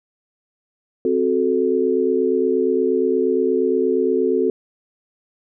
sine chord, F# diminished, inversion second, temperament equal with one note detuned, 261.6 / 370 / 438.5 Hz, C4 / F#4 / A4, 0 / 0 / -6 cents, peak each -22 / -19 / -19 dBFS, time 1.05-4.5 s, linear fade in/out 2 ms, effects none

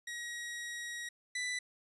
sawtooth tone pair in turn, 1900 / 1986.4 Hz, A#6 / B6, +33 / +9 cents, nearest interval minor second, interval 76 cents, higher second, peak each -36 / -31 dBFS, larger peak second, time 0.07-1.09 / 1.35-1.59 s, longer first, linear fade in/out 5 ms, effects resampled to 24000 Hz

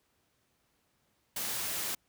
white noise, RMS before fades -35 dBFS, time 1.36-1.95 s, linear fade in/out 5 ms, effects pink hiss -74 dBFS RMS until 2.08 s + high-pass 60 Hz 12 dB/octave

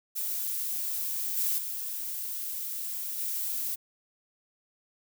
violet noise with level steps, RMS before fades -32 / -28 / -35 / -32 dBFS, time 0.15-3.76 s, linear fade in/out 20 ms, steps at 1.37 / 1.58 / 3.18 s, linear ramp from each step 5 ms, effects none

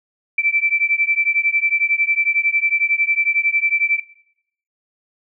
sine beating tone pair, 2326 / 2337 Hz, D7 / D7, -17 / -9 cents, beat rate 11 Hz, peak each -18 dBFS, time 0.38-4 s, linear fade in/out 5 ms, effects noise-tail reverb RT60 0.7 s tail -18 dB re dry

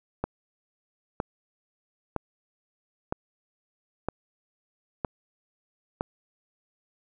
click train, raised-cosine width 1 ms, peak -13 dBFS, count 7, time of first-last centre 0.24-6.009 s, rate 1.04 Hz, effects none

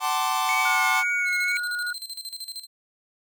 45% pulse chord, D dominant seventh, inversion first, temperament equal with one note detuned, 755.1 / 880 / 1046.5 / 1174.7 Hz, F#5 / A5 / C6 / D6, +35 / 0 / 0 / 0 cents, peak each -28 dBFS, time 0-1.04 s, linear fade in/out 50 ms
triangle tone with vibrato, 2213 Hz, C#7, 3 cents flat, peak -22 dBFS, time 0.49-1.57 s, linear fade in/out 0 ms, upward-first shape sine, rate 2 Hz, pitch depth 33 cents each way
sine tone, 1445 Hz, F#6, 41 cents flat, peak -26 dBFS, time 0.65-1.93 s, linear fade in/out 5 ms
sawtooth tone with tremolo, 4115 Hz, C8, 30 cents flat, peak -29 dBFS, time 1.25-2.67 s, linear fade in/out 50 ms, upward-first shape square, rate 13 Hz, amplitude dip 75%
effects none

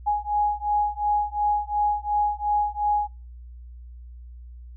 sine beating tone pair, 830 / 832.8 Hz, G#5 / G#5, -1 / +5 cents, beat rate 2.8 Hz, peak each -24 dBFS, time 0.06-3.08 s, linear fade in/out 20 ms, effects noise-tail reverb RT60 0.3 s tail -26 dB re dry + added 60 Hz sine -39 dBFS peak until 4.76 s

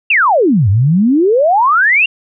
sine exponential two-way sweep, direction down then up, 2840 to 92.5 to 2840 Hz, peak -7 dBFS, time 0.1-2.06 s, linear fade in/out 5 ms, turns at 0.69 s, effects none

